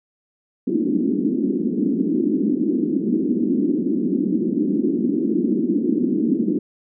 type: band-pass noise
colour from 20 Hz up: white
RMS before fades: -20 dBFS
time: 0.67-6.59 s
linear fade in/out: 5 ms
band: 200 to 340 Hz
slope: 48 dB/octave
effects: none